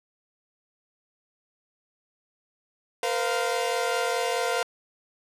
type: chord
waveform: sawtooth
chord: Bb suspended second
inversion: none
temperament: equal with one note detuned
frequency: 466.2 / 511 / 698.5 Hz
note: Bb4 / C5 / F5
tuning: 0 / -41 / 0 cents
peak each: -25 dBFS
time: 3.03-4.63 s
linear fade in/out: 2 ms
effects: low-pass 11000 Hz 12 dB/octave